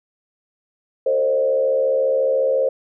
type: tone with frequency modulation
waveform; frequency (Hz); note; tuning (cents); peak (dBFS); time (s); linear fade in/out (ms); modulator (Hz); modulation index
sine; 531; C5; +25; -15; 1.06-2.69; 5; 74.4; 0.79
effects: none

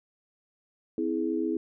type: tone cluster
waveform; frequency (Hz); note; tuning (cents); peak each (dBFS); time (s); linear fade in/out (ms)
sine; 256.9 / 325 / 419.1; C4 / E4 / G#4; -32 / -24 / +16; -32 / -28 / -32; 0.98-1.57; 2
effects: none

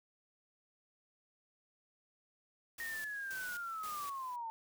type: noise with tremolo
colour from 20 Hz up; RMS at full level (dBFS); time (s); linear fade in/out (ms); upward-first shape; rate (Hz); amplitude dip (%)
white; -49; 2.78-4.36; 5; square; 1.9; 75
type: linear sweep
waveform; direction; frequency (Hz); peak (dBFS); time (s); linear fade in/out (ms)
sine; down; 1864.7 to 888; -39; 2.8-4.5; 0
effects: none

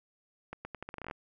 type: accelerating click train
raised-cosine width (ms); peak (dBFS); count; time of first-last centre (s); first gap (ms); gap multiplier
0.5; -25; 13; 0.53-1.111; 120; 0.81
effects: none

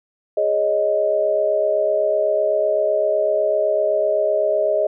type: chord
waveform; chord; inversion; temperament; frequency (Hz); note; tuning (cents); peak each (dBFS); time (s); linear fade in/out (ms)
sine; Ab suspended fourth; none; equal; 415.3 / 554.4 / 622.3; Ab4 / Db5 / Eb5; 0 / 0 / 0; -23 / -23 / -17; 0.37-4.87; 5
effects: none

